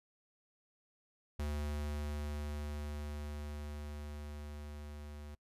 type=tone with level ramp; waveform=square; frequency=73.9 Hz; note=D2; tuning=11 cents sharp; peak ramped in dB=-36 to -47 dBFS; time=1.39-5.35 s; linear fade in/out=5 ms; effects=noise-tail reverb RT60 0.1 s tail -25 dB re dry + resampled to 32000 Hz